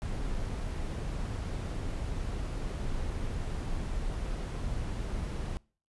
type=noise; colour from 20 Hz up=brown; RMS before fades=-34 dBFS; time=0.02-5.57 s; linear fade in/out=0 ms; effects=noise-tail reverb RT60 0.4 s tail -24 dB re dry + resampled to 24000 Hz